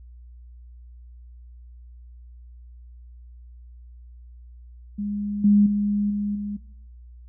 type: tone with level steps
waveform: sine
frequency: 205.2 Hz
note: G#3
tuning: 21 cents flat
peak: -25 / -13 / -20 / -23 / -27 dBFS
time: 4.98-6.57 s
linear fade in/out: 10 ms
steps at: 5.44 / 5.66 / 6.1 / 6.35 s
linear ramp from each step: 5 ms
effects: noise-tail reverb RT60 0.7 s tail -19 dB re dry + added 60 Hz sine -42 dBFS peak until 7.28 s